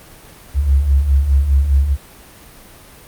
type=beating tone pair; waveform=sine; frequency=65.4 / 70.3 Hz; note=C2 / C#2; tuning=0 / +25 cents; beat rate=4.9 Hz; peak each=-18 / -11 dBFS; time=0.54-1.97 s; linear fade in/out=50 ms; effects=pink hiss -41 dBFS RMS until 3.07 s + Opus 32 kbps